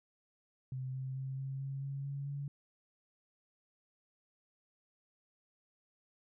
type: tone with pitch steps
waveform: sine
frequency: 130 / 131.59 / 133.19 / 134.82 / 136.46 / 138.13 / 139.81 / 141.52 Hz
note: C3 / C3 / C3 / C#3 / C#3 / C#3 / C#3 / C#3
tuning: -11 / +10 / +31 / -48 / -27 / -6 / +15 / +36 cents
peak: -37 dBFS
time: 0.72-2.48 s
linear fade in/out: 2 ms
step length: 220 ms
effects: none